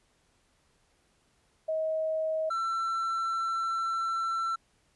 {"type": "tone pair in turn", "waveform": ["sine", "triangle"], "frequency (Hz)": [634, 1343.4], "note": ["D#5", "E6"], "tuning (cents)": [32, 32], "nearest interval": "octave + minor second", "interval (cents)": 1300, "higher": "second", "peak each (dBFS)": [-27, -26], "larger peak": "second", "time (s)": [[1.68, 2.5], [2.5, 4.56]], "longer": "second", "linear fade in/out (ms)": 10, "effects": ["pink hiss -69 dBFS RMS until 4.95 s", "resampled to 24000 Hz"]}